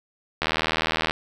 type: click train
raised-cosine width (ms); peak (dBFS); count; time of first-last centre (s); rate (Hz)
0.3; -6; 56; 0.42-1.109; 79.8
effects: 7-bit